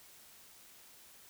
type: silence
effects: white hiss -58 dBFS RMS until 1.29 s